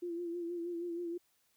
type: tone with vibrato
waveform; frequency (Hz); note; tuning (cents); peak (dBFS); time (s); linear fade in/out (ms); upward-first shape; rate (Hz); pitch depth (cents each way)
sine; 343.8; F4; -27; -36; 0.02-1.18; 10; sine; 6.3; 45
effects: white hiss -74 dBFS RMS until 1.56 s